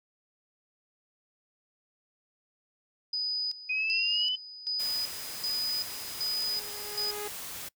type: tone with tremolo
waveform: sine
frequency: 4978 Hz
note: D#8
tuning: in tune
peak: -28 dBFS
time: 3.13-7.11 s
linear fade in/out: 5 ms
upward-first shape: square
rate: 1.3 Hz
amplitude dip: 80%
type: exponential sweep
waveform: sine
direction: up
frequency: 2489 to 3044 Hz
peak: -27 dBFS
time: 3.69-4.36 s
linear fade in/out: 10 ms
type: noise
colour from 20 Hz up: white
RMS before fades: -40 dBFS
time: 4.79-7.69 s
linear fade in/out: 10 ms
type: tone with exponential growth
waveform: sawtooth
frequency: 415.3 Hz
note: G#4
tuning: in tune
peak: -31 dBFS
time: 5.44-7.28 s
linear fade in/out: 5 ms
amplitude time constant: 400 ms
effects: noise-tail reverb RT60 0.1 s tail -23 dB re dry